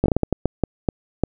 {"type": "slowing click train", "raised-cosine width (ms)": 2, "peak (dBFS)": -4, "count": 11, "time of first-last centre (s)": [0.04, 1.237], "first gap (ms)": 18, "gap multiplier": 1.39, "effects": []}